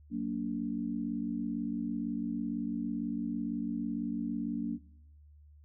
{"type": "chord", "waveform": "sine", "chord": "Gb augmented", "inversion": "none", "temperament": "just", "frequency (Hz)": [185, 231.2, 289.1], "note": ["Gb3", "Bb3", "D4"], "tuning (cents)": [0, -14, -27], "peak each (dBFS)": [-39, -34, -36], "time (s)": [0.1, 4.79], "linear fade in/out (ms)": 50, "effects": ["noise-tail reverb RT60 0.9 s tail -23 dB re dry", "added 74 Hz sine -54 dBFS peak until 5.64 s"]}